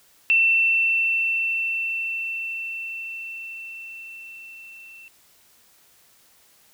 sine tone with level ramp, 2687 Hz, E7, 33 cents sharp, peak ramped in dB -14 to -42 dBFS, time 0.3-5.08 s, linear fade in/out 0 ms, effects white hiss -57 dBFS RMS until 6.73 s

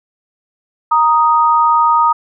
sine tone pair together, 934.6 / 1244.5 Hz, A#5 / D#6, +4 / 0 cents, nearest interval perfect fourth, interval 496 cents, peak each -11 dBFS, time 0.91-2.13 s, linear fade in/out 10 ms, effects none

